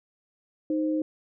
sine tone pair together, 311.1 / 523.2 Hz, D#4 / C5, 0 / 0 cents, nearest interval major sixth, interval 900 cents, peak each -24 / -32 dBFS, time 0.7-1.02 s, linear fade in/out 2 ms, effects none

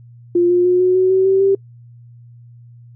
sine tone with pitch steps, 349.2 / 354.9 / 360.7 / 366.6 / 372.5 / 378.6 / 384.8 / 391.1 Hz, F4 / F4 / F#4 / F#4 / F#4 / F#4 / G4 / G4, 0 / +28 / -44 / -16 / +12 / +40 / -32 / -4 cents, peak -10 dBFS, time 0.35-1.55 s, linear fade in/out 5 ms, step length 150 ms, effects noise-tail reverb RT60 0.1 s tail -26 dB re dry + added 119 Hz sine -39 dBFS peak until 2.95 s

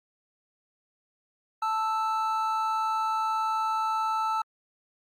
triangle tone pair together, 880 / 1318.5 Hz, A5 / E6, 0 / 0 cents, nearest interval perfect fifth, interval 700 cents, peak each -26 dBFS, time 1.62-4.42 s, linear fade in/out 5 ms, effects Opus 48 kbps

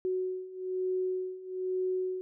sine beating tone pair, 370 / 371.1 Hz, F#4 / F#4, 0 / +5 cents, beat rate 1.1 Hz, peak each -35 / -32 dBFS, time 0.05-2.21 s, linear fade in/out 0 ms, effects none

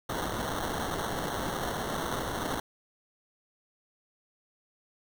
blue noise with sample-and-hold, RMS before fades -33 dBFS, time 0.09-2.6 s, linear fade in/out 5 ms, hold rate 2450 Hz, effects none

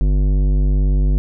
triangle tone with tanh clipping, 49 Hz, G1, in tune, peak -14 dBFS, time 0.01-1.18 s, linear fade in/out 0 ms, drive 18 dB, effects none

